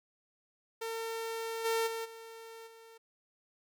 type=tone with level steps; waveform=sawtooth; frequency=453.3 Hz; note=A#4; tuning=48 cents flat; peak=-32 / -25 / -32 / -43 / -49 dBFS; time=0.81-2.98 s; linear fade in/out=10 ms; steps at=1.64 / 1.86 / 2.04 / 2.66 s; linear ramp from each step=20 ms; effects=none